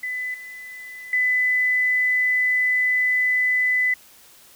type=tone with level steps; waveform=sine; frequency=2003 Hz; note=B6; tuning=24 cents sharp; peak=-25 / -35 / -17 dBFS; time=0.03-3.94 s; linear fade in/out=5 ms; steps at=0.34 / 1.13 s; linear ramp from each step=2 ms; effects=white hiss -50 dBFS RMS until 4.55 s